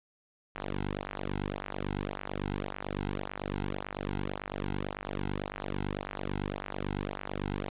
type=tone with flanger; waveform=sawtooth; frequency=49 Hz; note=G1; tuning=in tune; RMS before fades=-36 dBFS; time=0.55-7.69 s; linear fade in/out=0 ms; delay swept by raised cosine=0.24 to 1.74 ms; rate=1.8 Hz; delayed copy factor=-0.95; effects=resampled to 8000 Hz + 10-bit